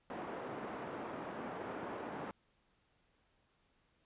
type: band-pass noise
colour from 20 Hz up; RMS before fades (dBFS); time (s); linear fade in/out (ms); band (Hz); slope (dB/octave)
pink; -44; 0.1-2.31; 0; 250 to 1200; 12
effects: pink hiss -75 dBFS RMS until 4.05 s + resampled to 8000 Hz